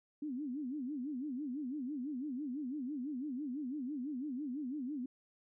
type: tone with vibrato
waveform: sine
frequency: 273 Hz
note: C#4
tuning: 26 cents flat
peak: -37 dBFS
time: 0.22-5.06 s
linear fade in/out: 5 ms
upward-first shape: sine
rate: 6 Hz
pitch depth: 210 cents each way
effects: none